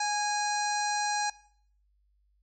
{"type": "harmonic tone with a mistuned harmonic", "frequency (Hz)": 824, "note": "G#5", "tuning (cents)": -14, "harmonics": [1, 2, 3, 5, 6, 7, 8, 9, 10], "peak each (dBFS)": [-29, -35, -40, -37, -47, -38, -43, -42, -51], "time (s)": [0, 1.3], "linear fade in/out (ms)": 5, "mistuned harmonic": 1, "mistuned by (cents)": 18, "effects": ["noise-tail reverb RT60 0.6 s tail -20 dB re dry", "added 50 Hz sine -66 dBFS peak until 2.42 s"]}